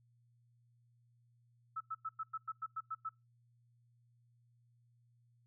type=tone bursts; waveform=sine; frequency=1307 Hz; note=E6; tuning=15 cents flat; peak=-37 dBFS; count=10; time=1.76-3.093 s; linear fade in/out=10 ms; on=46 ms; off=97 ms; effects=noise-tail reverb RT60 0.2 s tail -21 dB re dry + added 119 Hz sine -68 dBFS peak until 5.46 s